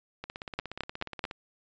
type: two click trains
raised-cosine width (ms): 0.3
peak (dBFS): -14 / -22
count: 4 / 19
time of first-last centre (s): 0.59-1.241 / 0.24-1.311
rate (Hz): 4.61 / 16.8
effects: resampled to 16000 Hz